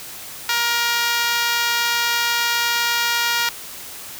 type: tone with high-pass filter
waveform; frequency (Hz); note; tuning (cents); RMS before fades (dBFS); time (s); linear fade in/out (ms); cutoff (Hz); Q
5% pulse; 471.8; A#4; +21; -20; 0.49-3.49; 2; 1100; 1.7
effects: white hiss -35 dBFS RMS until 4.19 s